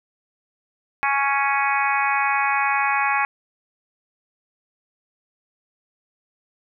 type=harmonic tone; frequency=277.7 Hz; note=C#4; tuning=3 cents sharp; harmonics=3 / 4 / 5 / 6 / 7 / 8 / 9; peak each=-23 / -24 / -29 / -26 / -29 / -27 / -27 dBFS; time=1.03-3.25 s; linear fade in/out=0 ms; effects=none